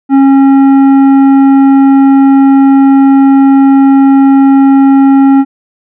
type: tone with tanh clipping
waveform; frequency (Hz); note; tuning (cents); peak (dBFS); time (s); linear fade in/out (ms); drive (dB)
sine; 272.6; C#4; -29; -3; 0.09-5.45; 50; 10
effects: none